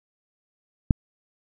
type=click; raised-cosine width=5 ms; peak=-4 dBFS; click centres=0.908 s; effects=none